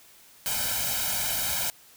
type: noise with comb filter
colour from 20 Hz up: white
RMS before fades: -28 dBFS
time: 0.46-1.7 s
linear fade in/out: 0 ms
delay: 1.3 ms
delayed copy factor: +1
effects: white hiss -54 dBFS RMS until 1.96 s